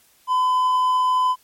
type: tone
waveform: triangle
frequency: 1012 Hz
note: B5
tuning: 42 cents sharp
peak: -14 dBFS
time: 0.27-1.36 s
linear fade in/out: 50 ms
effects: white hiss -57 dBFS RMS until 1.43 s + MP3 64 kbps